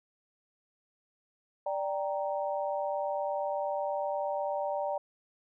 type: chord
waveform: sine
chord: G minor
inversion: second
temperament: equal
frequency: 587.3 / 784 / 932.3 Hz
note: D5 / G5 / Bb5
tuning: 0 / 0 / 0 cents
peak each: -32 / -35 / -37 dBFS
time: 1.66-4.98 s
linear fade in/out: 5 ms
effects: none